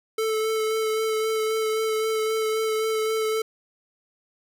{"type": "tone with vibrato", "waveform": "square", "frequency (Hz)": 438.7, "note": "A4", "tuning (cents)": -5, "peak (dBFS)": -23, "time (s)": [0.18, 3.42], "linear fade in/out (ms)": 5, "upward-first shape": "sine", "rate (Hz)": 3.8, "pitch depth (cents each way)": 15, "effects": []}